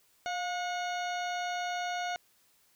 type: harmonic tone with a mistuned harmonic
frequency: 727 Hz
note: F#5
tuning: 31 cents flat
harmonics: 1 / 2 / 3 / 4 / 5 / 6 / 8 / 9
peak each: -33 / -39 / -43 / -45 / -47 / -49 / -51 / -52 dBFS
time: 0.26-2.16 s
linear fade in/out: 0 ms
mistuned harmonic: 1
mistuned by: -43 cents
effects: white hiss -67 dBFS RMS until 2.75 s